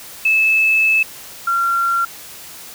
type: tone pair in turn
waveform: sine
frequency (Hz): 2612 / 1374.1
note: E7 / F6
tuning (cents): -17 / -29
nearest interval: major seventh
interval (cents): 1112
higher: first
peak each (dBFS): -11 / -14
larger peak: first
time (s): 0.25-1.03 / 1.47-2.05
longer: first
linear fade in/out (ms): 5
effects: white hiss -36 dBFS RMS until 2.74 s